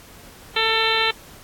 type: harmonic tone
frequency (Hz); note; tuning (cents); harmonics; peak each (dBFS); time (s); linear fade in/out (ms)
446.4; A4; +25; 1 / 2 / 3 / 4 / 5 / 6 / 7 / 8 / 9; -26 / -26 / -26 / -26 / -26 / -26 / -26 / -26 / -26; 0.56-1.11; 5
effects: pink hiss -45 dBFS RMS until 1.43 s + AAC 64 kbps